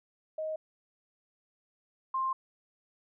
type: tone pair in turn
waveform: sine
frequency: 627 / 1054.5 Hz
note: D#5 / C6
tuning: +13 / +13 cents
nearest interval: major sixth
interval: 900 cents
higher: second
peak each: -32 / -28 dBFS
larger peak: second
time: 0.38-0.56 / 2.14-2.33 s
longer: second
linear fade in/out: 5 ms
effects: none